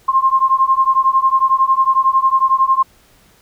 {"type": "beating tone pair", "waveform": "sine", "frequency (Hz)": [1057, 1068], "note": ["C6", "C6"], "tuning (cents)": [17, 35], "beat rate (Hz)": 11, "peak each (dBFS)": [-13, -14], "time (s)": [0.08, 2.83], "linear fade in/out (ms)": 10, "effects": ["pink hiss -51 dBFS RMS until 3.41 s"]}